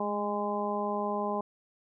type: harmonic tone with a mistuned harmonic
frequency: 205.7 Hz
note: G#3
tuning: 16 cents flat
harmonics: 1 / 2 / 3 / 4 / 5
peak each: -35 / -35 / -35 / -35 / -35 dBFS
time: 0-1.41 s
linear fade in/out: 5 ms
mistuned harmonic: 1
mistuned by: +25 cents
effects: none